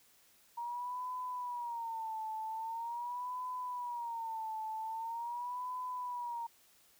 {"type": "tone with vibrato", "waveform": "sine", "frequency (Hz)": 938, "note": "A#5", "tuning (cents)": 11, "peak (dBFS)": -37, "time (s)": [0.57, 6.47], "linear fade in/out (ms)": 10, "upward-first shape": "sine", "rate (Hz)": 0.43, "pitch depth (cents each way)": 120, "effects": ["white hiss -66 dBFS RMS until 6.99 s"]}